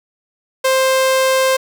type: tone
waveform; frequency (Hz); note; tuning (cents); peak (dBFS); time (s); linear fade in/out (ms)
sawtooth; 525; C5; +6; -8; 0.64-1.57; 10
effects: none